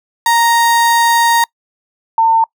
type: tone pair in turn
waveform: 35% pulse / sine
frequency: 932.3 / 903.1 Hz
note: A#5 / A5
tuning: 0 / +45 cents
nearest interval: minor second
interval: 55 cents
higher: first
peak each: -7 dBFS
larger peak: neither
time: 0.26-1.44 / 2.18-2.44 s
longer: first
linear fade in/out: 2 ms
effects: noise-tail reverb RT60 0.1 s tail -26 dB re dry